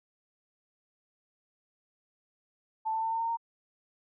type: tone with pitch steps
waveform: sine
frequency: 882 / 890.2 / 898.5 / 906.8 / 915.2 / 923.7 Hz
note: A5 / A5 / A5 / A#5 / A#5 / A#5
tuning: +4 / +20 / +36 / -48 / -32 / -16 cents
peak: -28 dBFS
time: 2.85-3.372 s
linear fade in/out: 20 ms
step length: 87 ms
effects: none